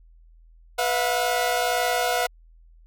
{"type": "chord", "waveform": "sawtooth", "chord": "B suspended fourth", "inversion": "none", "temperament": "equal with one note detuned", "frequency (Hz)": [493.9, 659.3, 721], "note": ["B4", "E5", "F#5"], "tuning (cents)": [0, 0, -45], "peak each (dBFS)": [-23, -24, -20], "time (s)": [0.78, 2.27], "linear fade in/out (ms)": 10, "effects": ["added 41 Hz sine -49 dBFS peak until 2.86 s"]}